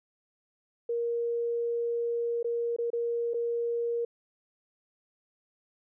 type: tone with dropouts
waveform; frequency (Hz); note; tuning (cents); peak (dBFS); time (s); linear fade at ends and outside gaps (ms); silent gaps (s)
sine; 470; A#4; +14; -27; 0.89-4.05; 5; 2.429-2.444 / 2.764-2.785 / 2.903-2.931 / 3.336-3.342
effects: none